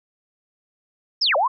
sine linear two-way sweep, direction down then up, 5588 to 523.3 to 1111 Hz, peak -16 dBFS, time 1.21-1.48 s, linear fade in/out 10 ms, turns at 1.36 s, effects none

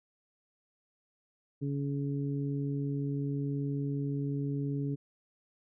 harmonic tone, 140.9 Hz, C#3, 29 cents sharp, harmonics 1 / 2 / 3, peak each -32 / -35 / -42 dBFS, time 1.61-4.96 s, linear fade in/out 20 ms, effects none

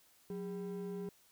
triangle ring-modulated tone, 293.7 Hz, D4, in tune, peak -34 dBFS, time 0.3-1.09 s, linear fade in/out 2 ms, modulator 112 Hz, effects white hiss -67 dBFS RMS until 1.31 s

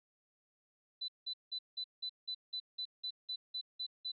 sine tone bursts, 4000 Hz, B7, 21 cents sharp, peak -37 dBFS, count 13, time 1.01-4.119 s, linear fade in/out 10 ms, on 73 ms, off 180 ms, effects none

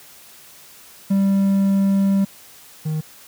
triangle tone pair in turn, 196 / 155.57 Hz, G3 / D#3, 0 / 0 cents, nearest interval major third, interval 400 cents, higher first, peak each -12 / -18 dBFS, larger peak first, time 1.1-2.25 / 2.85-3.01 s, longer first, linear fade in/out 10 ms, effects white hiss -45 dBFS RMS until 3.27 s + high-pass 60 Hz 12 dB/octave

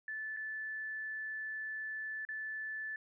sine tone with dropouts, 1746 Hz, A6, 14 cents flat, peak -38 dBFS, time 0.08-2.96 s, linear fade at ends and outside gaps 2 ms, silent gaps 0.365-0.37 / 2.251-2.288 s, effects none

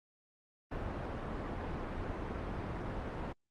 pink low-pass noise, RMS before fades -39 dBFS, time 0.71-3.33 s, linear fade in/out 10 ms, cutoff 1400 Hz, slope 12 dB/octave, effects Opus 24 kbps

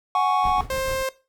triangle chord, F# suspended second, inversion none, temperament just, 740 / 832.5 / 1110 Hz, F#5 / G#5 / C#6, 0 / +4 / +2 cents, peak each -20 / -22 / -19 dBFS, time 0.15-0.61 s, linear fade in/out 2 ms
brown noise with tremolo, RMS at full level -30 dBFS, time 0.43-1.03 s, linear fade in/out 10 ms, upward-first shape sine, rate 6.8 Hz, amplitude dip 75%
sawtooth tone, 528 Hz, C5, 16 cents sharp, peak -20 dBFS, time 0.7-1.09 s, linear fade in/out 2 ms
effects noise-tail reverb RT60 0.3 s tail -18 dB re dry

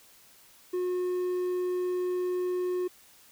triangle tone, 361.7 Hz, F#4, 39 cents flat, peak -25 dBFS, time 0.73-2.88 s, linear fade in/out 10 ms, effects white hiss -57 dBFS RMS until 3.31 s

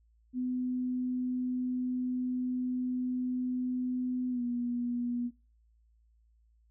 sine tone with pitch glide, 251.7 to 242 Hz, B3 to B3, +33 to -35 cents, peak -30 dBFS, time 0.33-5.31 s, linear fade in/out 50 ms, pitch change -68 cents, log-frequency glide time 4.3-4.42 s, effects noise-tail reverb RT60 0.3 s tail -17 dB re dry + added 56 Hz sine -63 dBFS peak until 6.7 s

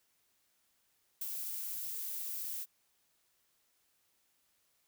violet noise with ADSR envelope, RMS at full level -37 dBFS, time 1.21-2.66 s, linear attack 6 ms, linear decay 32 ms, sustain -3 dB, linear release 40 ms, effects white hiss -75 dBFS RMS until 4.87 s

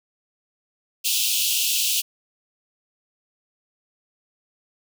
pink high-pass noise, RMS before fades -22 dBFS, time 1.04-2.02 s, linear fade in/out 20 ms, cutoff 2600 Hz, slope 96 dB/octave, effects none

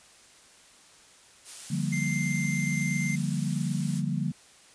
blue noise, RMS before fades -39 dBFS, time 1.44-4.03 s, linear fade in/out 50 ms
sine chord, G minor seventh, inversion second, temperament equal, 146.83 / 174.61 / 196 / 233.1 Hz, D3 / F3 / G3 / Bb3, 0 / 0 / 0 / 0 cents, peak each -30 / -31 / -33 / -34 dBFS, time 1.7-4.32 s, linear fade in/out 10 ms
square tone, 2094 Hz, C7, 1 cent sharp, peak -32 dBFS, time 1.92-3.16 s, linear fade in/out 10 ms
effects white hiss -55 dBFS RMS until 4.74 s + resampled to 22050 Hz

